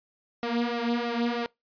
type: tone with flanger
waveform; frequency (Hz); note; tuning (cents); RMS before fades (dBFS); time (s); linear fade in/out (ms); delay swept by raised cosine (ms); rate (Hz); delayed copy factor
sawtooth; 236.6; A#3; +26; -28; 0.43-1.46; 0; 1.5 to 4; 3.1; +0.7
effects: noise-tail reverb RT60 0.2 s tail -25 dB re dry + resampled to 11025 Hz